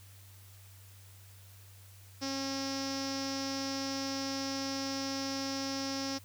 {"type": "tone with low-pass filter", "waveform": "sawtooth", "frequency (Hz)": 271.4, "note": "C#4", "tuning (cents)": -36, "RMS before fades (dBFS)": -36, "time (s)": [2.21, 6.19], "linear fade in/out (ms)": 20, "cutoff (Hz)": 5400, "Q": 8.7, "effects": ["added 97 Hz sine -53 dBFS peak until 6.24 s", "white hiss -59 dBFS RMS until 6.24 s"]}